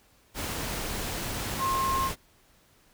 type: tone in noise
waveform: sine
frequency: 1066 Hz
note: C6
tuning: 32 cents sharp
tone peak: -25 dBFS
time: 1.58-2.11 s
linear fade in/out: 50 ms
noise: pink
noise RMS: -33 dBFS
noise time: 0.34-2.16 s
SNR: +5 dB
effects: pink hiss -62 dBFS RMS until 2.93 s